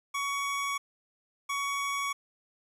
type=tone pair in turn; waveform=25% pulse; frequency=1122 / 1122 Hz; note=C#6 / C#6; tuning=+21 / +21 cents; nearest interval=unison; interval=0 cents; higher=neither; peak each=-26 / -26 dBFS; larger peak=neither; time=0.14-0.78 / 1.49-2.13 s; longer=neither; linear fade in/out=10 ms; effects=resampled to 32000 Hz + 11-bit